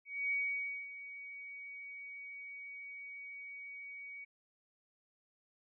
sine tone with ADSR envelope, 2253 Hz, C#7, 28 cents sharp, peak -31 dBFS, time 0.05-4.25 s, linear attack 260 ms, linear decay 570 ms, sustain -14 dB, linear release 14 ms, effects none

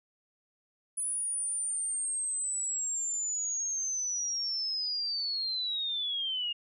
sine linear sweep, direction down, 9956 to 2821 Hz, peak -30 dBFS, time 0.97-6.53 s, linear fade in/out 10 ms, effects none

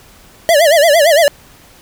square tone with vibrato, 622.3 Hz, D#5, in tune, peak -7 dBFS, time 0.49-1.28 s, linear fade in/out 0 ms, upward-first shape sine, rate 8.8 Hz, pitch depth 170 cents each way, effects pink hiss -43 dBFS RMS until 1.81 s

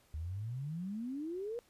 sine exponential sweep, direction up, 73.8 to 488.6 Hz, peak -37 dBFS, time 0.14-1.59 s, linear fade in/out 0 ms, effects pink hiss -68 dBFS RMS until 1.69 s + resampled to 32000 Hz

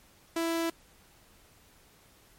sawtooth tone, 331.7 Hz, E4, 11 cents sharp, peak -24 dBFS, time 0.36-0.7 s, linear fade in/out 5 ms, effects pink hiss -60 dBFS RMS until 2.38 s + MP3 64 kbps

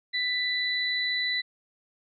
sine tone pair together, 1985 / 3983 Hz, B6 / B7, +8 / +14 cents, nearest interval octave, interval 1206 cents, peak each -28 dBFS, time 0.13-1.42 s, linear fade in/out 20 ms, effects none

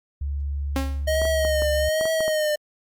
sine tone, 70.8 Hz, C#2, 37 cents sharp, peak -24 dBFS, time 0.21-1.89 s, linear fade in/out 5 ms
sawtooth tone with exponential decay, 269.8 Hz, C#4, 47 cents flat, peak -17 dBFS, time 0.76-1.09 s, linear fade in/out 0 ms, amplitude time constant 71 ms
square tone with vibrato, 622.3 Hz, D#5, in tune, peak -21 dBFS, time 1.07-2.56 s, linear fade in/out 10 ms, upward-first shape triangle, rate 1.2 Hz, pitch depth 66 cents each way
clicks, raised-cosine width 1 ms, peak -18 dBFS, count 8, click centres 1.217 / 1.253 / 1.45 / 1.621 / 2.011 / 2.055 / 2.206 / 2.28 s
effects Opus 48 kbps

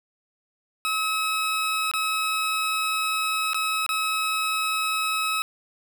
20% pulse tone with dropouts, 1285 Hz, E6, 45 cents flat, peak -18 dBFS, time 0.85-5.42 s, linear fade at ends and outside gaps 0 ms, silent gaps 1.914-1.937 / 3.533-3.545 / 3.864-3.891 s, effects none

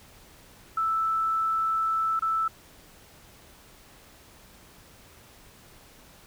sine tone with dropouts, 1318.5 Hz, E6, in tune, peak -23 dBFS, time 0.77-2.48 s, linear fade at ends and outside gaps 5 ms, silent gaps 2.194-2.221 s, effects pink hiss -53 dBFS RMS until 6.26 s

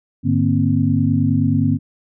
sine tone cluster, 103.6 / 149.8 / 236.1 / 265.5 Hz, G#2 / D3 / A#3 / C4, -4 / +35 / +22 / +25 cents, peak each -19 dBFS, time 0.23-1.79 s, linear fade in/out 50 ms, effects none

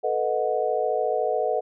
sine chord, B dominant seventh, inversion third, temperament equal with one note detuned, 440 / 493.9 / 622.3 / 732.3 Hz, A4 / B4 / D#5 / F#5, 0 / 0 / 0 / -18 cents, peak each -27 dBFS, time 0.03-1.61 s, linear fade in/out 20 ms, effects none

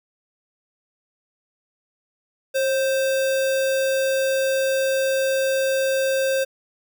sine tone with sample-and-hold, 536 Hz, C5, 42 cents sharp, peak -18 dBFS, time 2.54-6.45 s, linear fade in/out 20 ms, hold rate 2100 Hz, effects none

